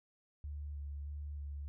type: tone with vibrato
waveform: sine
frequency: 72.4 Hz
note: D2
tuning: 24 cents flat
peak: -40 dBFS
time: 0.44-1.68 s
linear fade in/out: 0 ms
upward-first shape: square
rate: 1.6 Hz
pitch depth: 17 cents each way
effects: none